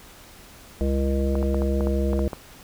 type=harmonic tone; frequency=67.9 Hz; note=C#2; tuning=35 cents flat; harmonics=1 / 3 / 5 / 7 / 9; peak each=-22 / -27 / -29 / -30 / -32 dBFS; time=0.81-2.28 s; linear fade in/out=0 ms
type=clicks; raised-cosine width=1 ms; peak=-16 dBFS; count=9; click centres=1.354 / 1.428 / 1.545 / 1.62 / 1.808 / 1.871 / 2.132 / 2.192 / 2.332 s
effects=pink hiss -47 dBFS RMS until 2.63 s